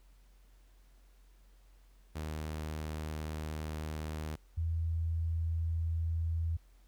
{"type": "tone pair in turn", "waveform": ["sawtooth", "sine"], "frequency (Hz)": [77.4, 82.36], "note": ["D#2", "E2"], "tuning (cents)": [-9, -1], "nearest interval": "minor second", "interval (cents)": 108, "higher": "second", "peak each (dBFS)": [-33, -30], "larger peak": "second", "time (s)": [[2.15, 4.36], [4.57, 6.57]], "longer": "first", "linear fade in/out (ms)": 10, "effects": ["added 45 Hz sine -58 dBFS peak until 6.87 s", "pink hiss -71 dBFS RMS until 6.87 s"]}